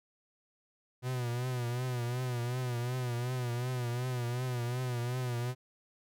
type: tone with vibrato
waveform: 45% pulse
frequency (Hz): 123.47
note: B2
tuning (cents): 0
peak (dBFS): -32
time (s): 1.02-5.55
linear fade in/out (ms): 50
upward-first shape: triangle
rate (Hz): 2.7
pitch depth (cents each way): 78
effects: none